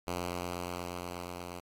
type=tone with level ramp; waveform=5% pulse; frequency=88.4 Hz; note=F2; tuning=22 cents sharp; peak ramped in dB=-22 to -30 dBFS; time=0.07-1.6 s; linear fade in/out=5 ms; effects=AAC 48 kbps